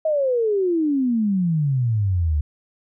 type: exponential sweep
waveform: sine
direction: down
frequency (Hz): 644 to 71.6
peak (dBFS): -17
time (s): 0.05-2.41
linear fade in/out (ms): 5
effects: none